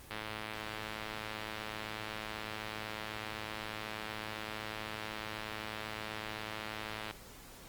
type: click train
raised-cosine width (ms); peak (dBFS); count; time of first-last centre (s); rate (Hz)
0.3; -23; 757; 0.11-7.11; 108
effects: pink hiss -53 dBFS RMS until 7.68 s + Opus 24 kbps